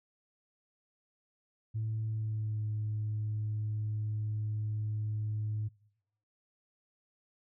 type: tone with pitch glide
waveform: sine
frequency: 110 to 106.99 Hz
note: A2 to A2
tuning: 0 to -48 cents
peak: -30 dBFS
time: 1.74-5.69 s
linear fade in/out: 20 ms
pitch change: -48 cents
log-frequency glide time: 2.06-2.64 s
effects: noise-tail reverb RT60 0.9 s tail -26 dB re dry + tanh soft clip ceiling -28 dBFS